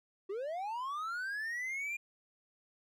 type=linear sweep; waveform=triangle; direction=up; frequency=368.7 to 2424 Hz; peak=-34 dBFS; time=0.29-1.97 s; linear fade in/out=10 ms; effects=none